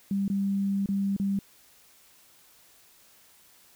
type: tone with dropouts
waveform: sine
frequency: 197.5 Hz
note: G3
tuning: 13 cents sharp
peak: -24 dBFS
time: 0.11-1.39 s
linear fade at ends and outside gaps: 2 ms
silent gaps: 0.28-0.3 / 0.86-0.888 / 1.165-1.198 s
effects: white hiss -58 dBFS RMS until 3.75 s